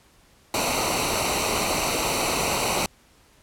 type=noise with comb filter; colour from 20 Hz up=pink; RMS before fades=-24 dBFS; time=0.54-2.86 s; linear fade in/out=2 ms; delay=0.59 ms; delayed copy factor=-0.75; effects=pink hiss -57 dBFS RMS until 3.42 s + low-pass 12000 Hz 12 dB/octave